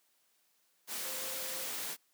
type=tone in noise; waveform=sine; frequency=523.3 Hz; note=C5; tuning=in tune; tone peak=-48 dBFS; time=1.02-1.69 s; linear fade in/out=50 ms; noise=white; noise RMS=-39 dBFS; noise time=0.87-1.97 s; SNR=-12 dB; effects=white hiss -73 dBFS RMS until 2.13 s + high-pass 200 Hz 12 dB/octave